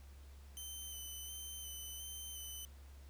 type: tone with vibrato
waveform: 10% pulse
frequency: 3055 Hz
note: G7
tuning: 45 cents flat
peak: -38 dBFS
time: 0.57-2.65 s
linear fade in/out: 0 ms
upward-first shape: square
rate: 1.4 Hz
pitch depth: 17 cents each way
effects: added 69 Hz sine -53 dBFS peak until 3.09 s + pink hiss -66 dBFS RMS until 3.09 s